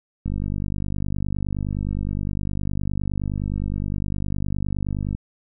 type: click train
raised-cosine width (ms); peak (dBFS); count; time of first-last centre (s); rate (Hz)
5; -14; 244; 0.26-5.149; 49.7
effects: none